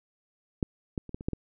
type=clicks; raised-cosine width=3 ms; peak=-13 / -18 / -29 / -21 / -27 / -15 / -19 dBFS; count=7; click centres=0.628 / 0.978 / 1.093 / 1.145 / 1.209 / 1.285 / 1.333 s; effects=none